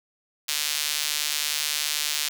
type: tone with high-pass filter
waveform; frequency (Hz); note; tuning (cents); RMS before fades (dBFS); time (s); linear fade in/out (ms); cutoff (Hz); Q
sawtooth; 149.4; D3; +30; -27; 0.48-2.29; 10; 3600; 0.95
effects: none